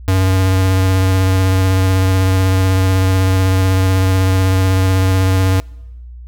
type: tone with vibrato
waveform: square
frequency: 94.3 Hz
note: F#2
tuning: 33 cents sharp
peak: -11 dBFS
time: 0.08-5.6 s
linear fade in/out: 0 ms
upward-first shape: sine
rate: 16 Hz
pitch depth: 16 cents each way
effects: noise-tail reverb RT60 1.0 s tail -26 dB re dry + added 60 Hz sine -30 dBFS peak until 6.27 s